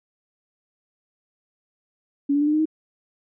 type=tone with pitch steps; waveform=sine; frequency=282.5 / 288.6 / 294.8 / 301.2 / 307.7 / 314.4 Hz; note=C#4 / D4 / D4 / D4 / D#4 / D#4; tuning=+33 / -30 / +7 / +44 / -19 / +18 cents; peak=-17 dBFS; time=2.29-2.656 s; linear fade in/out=10 ms; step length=61 ms; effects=none